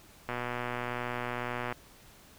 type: click train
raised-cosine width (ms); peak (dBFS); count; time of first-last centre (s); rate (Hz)
0.5; -19; 176; 0.29-1.724; 122
effects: pink hiss -56 dBFS RMS until 2.38 s